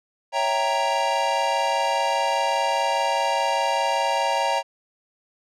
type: chord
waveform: square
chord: C# diminished seventh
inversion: none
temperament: equal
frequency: 554.4 / 659.3 / 784 / 932.3 Hz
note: C#5 / E5 / G5 / Bb5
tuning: 0 / 0 / 0 / 0 cents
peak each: -28 / -29 / -27 / -24 dBFS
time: 0.32-4.63 s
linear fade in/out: 50 ms
effects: low-pass 6000 Hz 12 dB/octave